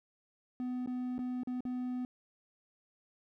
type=tone with dropouts; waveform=triangle; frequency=250.4 Hz; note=B3; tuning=24 cents sharp; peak=-32 dBFS; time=0.6-2.05 s; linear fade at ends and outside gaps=1 ms; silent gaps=0.861-0.874 / 1.181-1.19 / 1.434-1.473 / 1.606-1.652 s; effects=none